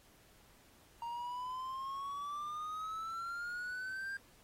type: exponential sweep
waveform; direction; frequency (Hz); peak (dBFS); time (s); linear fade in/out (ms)
triangle; up; 931 to 1603; -37; 1.02-4.17; 2
effects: pink hiss -65 dBFS RMS until 4.43 s + AAC 48 kbps